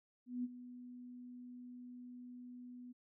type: tone with ADSR envelope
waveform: sine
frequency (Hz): 246.9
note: B3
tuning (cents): 0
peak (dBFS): -35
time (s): 0.26-2.93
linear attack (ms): 180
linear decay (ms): 33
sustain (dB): -14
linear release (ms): 18
effects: none